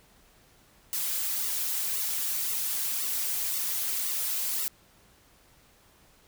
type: noise with flanger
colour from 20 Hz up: blue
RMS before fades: -30 dBFS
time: 0.93-4.68 s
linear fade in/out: 0 ms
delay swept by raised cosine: 1.2 to 5.7 ms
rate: 1.9 Hz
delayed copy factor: -0.95
effects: pink hiss -60 dBFS RMS until 6.27 s